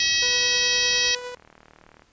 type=harmonic tone; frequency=642 Hz; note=E5; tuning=46 cents flat; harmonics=3 / 4 / 5 / 6 / 7 / 8 / 9; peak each=-27 / -27 / -27 / -27 / -27 / -27 / -27 dBFS; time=0-1.15 s; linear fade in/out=2 ms
type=noise; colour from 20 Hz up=pink; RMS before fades=-44 dBFS; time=0-1.11 s; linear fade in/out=0 ms
type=tone with tremolo; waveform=sawtooth; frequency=493.9 Hz; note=B4; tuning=in tune; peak=-27 dBFS; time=0.22-1.35 s; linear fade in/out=5 ms; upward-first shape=sine; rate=9.8 Hz; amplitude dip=35%
type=click train; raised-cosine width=0.5 ms; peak=-33 dBFS; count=43; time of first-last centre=0.93-2.021 s; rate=38.5 Hz
effects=pink hiss -61 dBFS RMS until 2.12 s + resampled to 16000 Hz